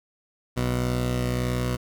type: tone pair together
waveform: 15% pulse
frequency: 61.7 / 123.47 Hz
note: B1 / B2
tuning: -1 / 0 cents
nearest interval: octave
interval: 1201 cents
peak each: -21 dBFS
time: 0.56-1.77 s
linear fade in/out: 20 ms
effects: none